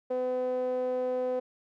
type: tone with band-pass filter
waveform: sawtooth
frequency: 252.9 Hz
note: B3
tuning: 41 cents sharp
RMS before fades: -30 dBFS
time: 0.1-1.4 s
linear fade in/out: 10 ms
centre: 550 Hz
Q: 7.5
effects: none